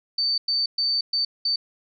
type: tone bursts at uneven times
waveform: sine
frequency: 4566 Hz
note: D8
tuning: 50 cents flat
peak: -20 dBFS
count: 5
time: 0.18-0.38 / 0.48-0.66 / 0.78-1.01 / 1.13-1.25 / 1.45-1.56 s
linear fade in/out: 5 ms
effects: none